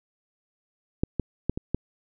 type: clicks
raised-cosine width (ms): 3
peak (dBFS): -9 / -12 / -10 / -17 / -11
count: 5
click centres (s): 1.035 / 1.197 / 1.496 / 1.575 / 1.746
effects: none